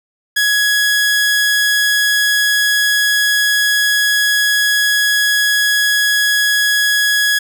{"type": "tone", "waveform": "sawtooth", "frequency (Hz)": 1673, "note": "G#6", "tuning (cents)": 12, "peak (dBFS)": -8, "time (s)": [0.36, 7.39], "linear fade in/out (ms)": 10, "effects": []}